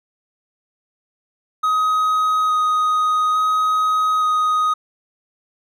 triangle tone with vibrato, 1255 Hz, D#6, 15 cents sharp, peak -13 dBFS, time 1.63-4.74 s, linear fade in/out 10 ms, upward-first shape square, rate 0.58 Hz, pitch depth 8 cents each way, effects none

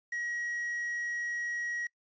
triangle tone with quantisation, 1904 Hz, A#6, 36 cents sharp, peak -31 dBFS, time 0.12-1.87 s, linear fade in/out 5 ms, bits 9, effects noise-tail reverb RT60 0.1 s tail -25 dB re dry + resampled to 16000 Hz

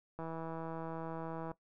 click train, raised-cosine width 1 ms, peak -29 dBFS, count 217, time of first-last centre 0.19-1.515 s, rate 163 Hz, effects noise-tail reverb RT60 0.1 s tail -17 dB re dry

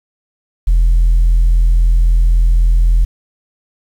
sine tone, 41.89 Hz, E1, 29 cents sharp, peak -5 dBFS, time 0.67-3.05 s, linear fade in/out 10 ms, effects tanh soft clip ceiling -5 dBFS + 7-bit

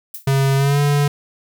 violet noise with exponential decay, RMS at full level -26 dBFS, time 0.14-0.29 s, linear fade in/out 5 ms, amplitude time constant 32 ms
square tone with pitch glide, 136.3 to 144.4 Hz, C#3 to D3, -29 to -29 cents, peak -14 dBFS, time 0.27-1.08 s, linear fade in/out 5 ms, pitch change +100 cents, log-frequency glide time 0.56-0.8 s
effects none

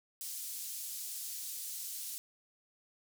white band-pass noise, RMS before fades -42 dBFS, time 0.21-2.18 s, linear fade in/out 0 ms, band 5400 to 16000 Hz, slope 12 dB/octave, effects none

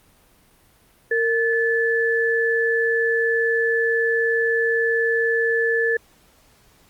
sine tone pair together, 460.3 / 1738 Hz, A#4 / A6, -22 / -22 cents, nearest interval octave + major seventh, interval 2300 cents, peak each -20 dBFS, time 1.11-5.97 s, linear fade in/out 5 ms, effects pink hiss -56 dBFS RMS until 6.89 s + Opus 32 kbps

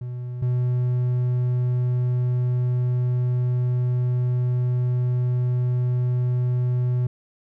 triangle tone pair in turn, 123.47 / 124.12 Hz, B2 / B2, 0 / +9 cents, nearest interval unison, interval 9 cents, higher second, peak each -26 / -17 dBFS, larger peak second, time 0.01-0.42 / 0.42-7.07 s, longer second, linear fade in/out 5 ms, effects none

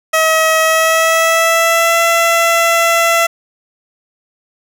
15% pulse tone with pitch glide, 639 to 671.9 Hz, D#5 to E5, +46 to +33 cents, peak -3 dBFS, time 0.13-3.27 s, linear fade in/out 10 ms, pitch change +87 cents, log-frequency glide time 0.6-1.99 s, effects none

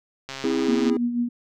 click train, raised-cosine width 0.2 ms, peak -16 dBFS, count 83, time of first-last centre 0.29-0.897 s, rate 135 Hz
triangle chord, C augmented, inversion none, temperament just, 261.6 / 327 / 408.8 Hz, C4 / E4 / G#4, 0 / -14 / -27 cents, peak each -23 dBFS, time 0.44-0.97 s, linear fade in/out 2 ms
sine tone with tremolo, 240 Hz, B3, 49 cents flat, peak -19 dBFS, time 0.68-1.29 s, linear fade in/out 10 ms, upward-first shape sine, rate 6.2 Hz, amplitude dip 55%
effects none

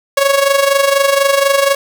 sawtooth tone with amplitude modulation, 554.4 Hz, C#5, in tune, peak -3 dBFS, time 0.17-1.75 s, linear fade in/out 5 ms, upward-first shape sine, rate 24.1 Hz, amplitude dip 65%, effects none

